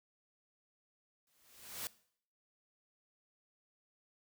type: noise with exponential growth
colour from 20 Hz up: white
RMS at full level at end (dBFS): -39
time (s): 1.27-1.87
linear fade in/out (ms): 1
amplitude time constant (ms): 130
effects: noise-tail reverb RT60 0.6 s tail -20 dB re dry

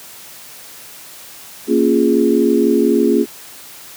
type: chord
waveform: sine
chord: Bb minor seventh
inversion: none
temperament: equal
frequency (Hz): 233.1 / 277.2 / 349.2 / 415.3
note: Bb3 / Db4 / F4 / Ab4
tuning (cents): 0 / 0 / 0 / 0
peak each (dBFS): -16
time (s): 1.67-3.26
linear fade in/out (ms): 50
effects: white hiss -37 dBFS RMS until 3.96 s + high-pass 100 Hz 12 dB/octave

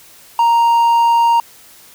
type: tone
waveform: triangle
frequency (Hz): 932.3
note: A#5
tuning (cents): 0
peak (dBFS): -7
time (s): 0.39-1.4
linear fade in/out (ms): 2
effects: white hiss -43 dBFS RMS until 1.94 s

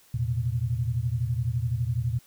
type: tone cluster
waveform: sine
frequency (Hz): 83.1 / 116.6 / 128.5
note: E2 / A#2 / C3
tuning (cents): +15 / +1 / -31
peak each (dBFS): -33 / -26 / -30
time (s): 0.14-2.19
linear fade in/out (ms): 5
effects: white hiss -58 dBFS RMS until 2.26 s

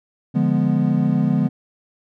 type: chord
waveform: triangle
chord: D diminished seventh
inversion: none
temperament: equal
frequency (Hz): 146.83 / 174.61 / 207.7 / 246.9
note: D3 / F3 / Ab3 / Cb4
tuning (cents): 0 / 0 / 0 / 0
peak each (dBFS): -19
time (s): 0.34-1.49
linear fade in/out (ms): 20
effects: none

